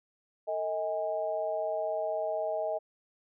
sine tone with amplitude modulation, 634 Hz, D#5, 32 cents sharp, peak -25 dBFS, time 0.47-2.79 s, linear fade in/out 20 ms, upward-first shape sine, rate 184 Hz, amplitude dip 90%, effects none

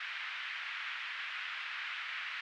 pink band-pass noise, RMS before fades -41 dBFS, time 0-2.41 s, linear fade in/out 5 ms, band 1500 to 2900 Hz, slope 24 dB/octave, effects none

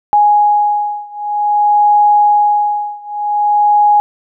sine beating tone pair, 830.6 / 831.12 Hz, G#5 / G#5, 0 / +1 cents, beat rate 0.52 Hz, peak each -11 / -12 dBFS, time 0.13-4 s, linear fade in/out 0 ms, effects none

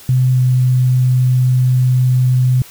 sine tone with pitch glide, 128 to 127.04 Hz, C3 to B2, -38 to +49 cents, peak -9 dBFS, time 0.09-2.62 s, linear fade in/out 2 ms, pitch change -13 cents, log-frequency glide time 0.33-0.38 s, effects white hiss -39 dBFS RMS until 2.7 s

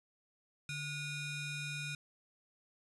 30% pulse ring-modulated tone, 1296 Hz, E6, 30 cents flat, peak -33 dBFS, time 0.69-1.95 s, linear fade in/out 2 ms, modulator 1150 Hz, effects resampled to 24000 Hz + 11-bit

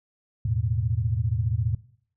sine chord, E suspended fourth, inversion none, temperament equal with one note detuned, 82.41 / 108.74 / 123.47 Hz, E2 / A2 / B2, 0 / -20 / 0 cents, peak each -29 / -24 / -28 dBFS, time 0.45-1.75 s, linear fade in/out 5 ms, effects noise-tail reverb RT60 0.6 s tail -20 dB re dry

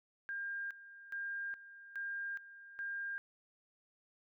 sine tone with tremolo, 1604 Hz, G6, 39 cents sharp, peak -38 dBFS, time 0.29-3.18 s, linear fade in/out 0 ms, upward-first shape square, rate 1.2 Hz, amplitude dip 80%, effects none

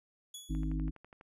20% pulse tone with exponential decay, 3386 Hz, G#7, 33 cents sharp, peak -36 dBFS, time 0.34-0.76 s, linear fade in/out 5 ms, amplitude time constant 90 ms
harmonic tone, 51.91 Hz, G#1, in tune, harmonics 1 / 3 / 5 / 6, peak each -33 / -38 / -40 / -41 dBFS, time 0.49-0.91 s, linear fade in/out 20 ms
click train, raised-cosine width 0.5 ms, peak -38 dBFS, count 9, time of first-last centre 0.55-1.211 s, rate 12.1 Hz
effects none

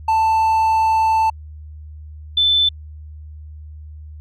triangle / sine tone pair in turn, 885 / 3522 Hz, A5 / A7, +10 / +1 cents, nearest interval 2 octaves, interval 2391 cents, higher second, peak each -11 / -12 dBFS, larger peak first, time 0.08-1.3 / 2.37-2.69 s, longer first, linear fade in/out 5 ms, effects added 76 Hz sine -33 dBFS peak until 4.2 s

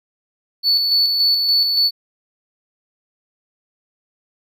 triangle tone with tremolo, 4456 Hz, C#8, 8 cents sharp, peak -10 dBFS, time 0.63-1.91 s, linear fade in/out 50 ms, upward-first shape square, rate 3.5 Hz, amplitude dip 40%, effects tanh soft clip ceiling -7 dBFS

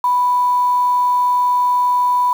sine tone with quantisation, 987.8 Hz, B5, in tune, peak -12 dBFS, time 0.04-2.33 s, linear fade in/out 2 ms, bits 6, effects none

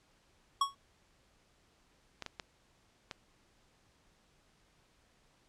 square tone with exponential decay, 1108.7 Hz, C#6, in tune, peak -24 dBFS, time 0.61-0.75 s, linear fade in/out 5 ms, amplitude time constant 29 ms
clicks, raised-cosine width 0.2 ms, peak -23 dBFS, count 4, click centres 2.223 / 2.263 / 2.398 / 3.112 s
effects pink hiss -69 dBFS RMS until 5.48 s + low-pass 8000 Hz 12 dB/octave

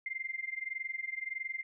sine tone with amplitude modulation, 2095 Hz, C7, 2 cents sharp, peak -32 dBFS, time 0.06-1.63 s, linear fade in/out 2 ms, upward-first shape sine, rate 21.6 Hz, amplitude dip 90%, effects none

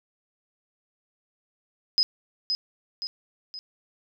sine tone with echo, 5040 Hz, D#8, 21 cents sharp, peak -17 dBFS, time 1.98-2.03 s, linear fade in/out 0 ms, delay 520 ms, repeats 3, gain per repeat -6 dB, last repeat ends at 3.59 s, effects none

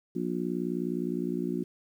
harmonic tone, 59.7 Hz, A#1, 42 cents sharp, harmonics 3 / 4 / 5 / 6, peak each -34 / -34 / -34 / -34 dBFS, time 0.15-1.64 s, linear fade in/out 10 ms, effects 10-bit

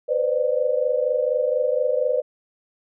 sine tone cluster, 496.8 / 521 / 596 Hz, B4 / C5 / D5, +10 / -7 / +25 cents, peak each -23 dBFS, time 0.08-2.22 s, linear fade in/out 20 ms, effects none

